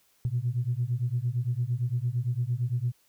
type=beating tone pair; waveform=sine; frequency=117.5 / 126.3 Hz; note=A#2 / B2; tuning=+14 / +39 cents; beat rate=8.8 Hz; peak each=-28 dBFS; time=0.25-2.92 s; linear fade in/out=0 ms; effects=tanh soft clip ceiling -18 dBFS + white hiss -66 dBFS RMS until 3.08 s